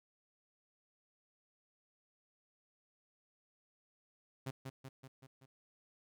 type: tone with echo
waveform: sawtooth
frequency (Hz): 133.2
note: C3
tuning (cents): +31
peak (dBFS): -35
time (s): 4.46-4.51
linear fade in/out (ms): 10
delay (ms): 190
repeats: 5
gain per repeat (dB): -4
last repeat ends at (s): 5.46
effects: none